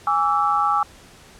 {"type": "tone cluster", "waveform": "sine", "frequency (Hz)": [824, 1151, 1322], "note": ["G#5", "D6", "E6"], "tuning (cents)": [-14, -35, 5], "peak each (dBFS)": -21, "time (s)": [0.07, 0.83], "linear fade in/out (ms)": 2, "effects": ["pink hiss -47 dBFS RMS until 1.39 s", "low-pass 10000 Hz 12 dB/octave"]}